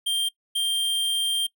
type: tone pair in turn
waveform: square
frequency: 3178 / 3178 Hz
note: G7 / G7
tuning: +23 / +23 cents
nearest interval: unison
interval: 0 cents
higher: neither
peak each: -22 dBFS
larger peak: neither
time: 0.06-0.29 / 0.55-1.47 s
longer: second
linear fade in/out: 10 ms
effects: noise-tail reverb RT60 0.1 s tail -21 dB re dry